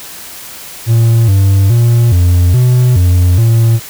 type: tone with pitch steps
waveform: triangle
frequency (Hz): 115 / 97.5 / 117.9 / 88.1 / 124.9 / 89.1 / 114.4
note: A#2 / G2 / A#2 / F2 / B2 / F2 / A#2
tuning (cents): -23 / -9 / +20 / +16 / +20 / +35 / -32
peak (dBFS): -3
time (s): 0.86-3.8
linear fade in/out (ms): 50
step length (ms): 420
effects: white hiss -29 dBFS RMS until 3.89 s

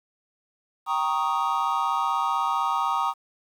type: chord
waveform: triangle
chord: Eb dominant seventh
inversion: first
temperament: equal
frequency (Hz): 784 / 932.3 / 1108.7 / 1244.5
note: G5 / Bb5 / Db6 / Eb6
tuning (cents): 0 / 0 / 0 / 0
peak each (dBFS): -28 / -25 / -27 / -25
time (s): 0.86-3.14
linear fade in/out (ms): 50
effects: 9-bit

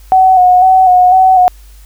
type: tone with vibrato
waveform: sine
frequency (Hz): 740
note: F#5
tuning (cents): 0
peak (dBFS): -3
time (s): 0.12-1.48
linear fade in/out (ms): 0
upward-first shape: square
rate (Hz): 2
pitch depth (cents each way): 30
effects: added 50 Hz sine -34 dBFS peak until 1.85 s + white hiss -46 dBFS RMS until 1.85 s

